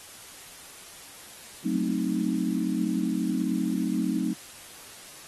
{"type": "chord", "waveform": "sine", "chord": "F# diminished seventh", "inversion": "none", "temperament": "equal", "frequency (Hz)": [185, 220, 261.6, 311.1], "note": ["F#3", "A3", "C4", "Eb4"], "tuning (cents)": [0, 0, 0, 0], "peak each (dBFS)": -30, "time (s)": [1.64, 4.34], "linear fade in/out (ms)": 20, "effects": ["white hiss -46 dBFS RMS until 5.27 s", "AAC 32 kbps"]}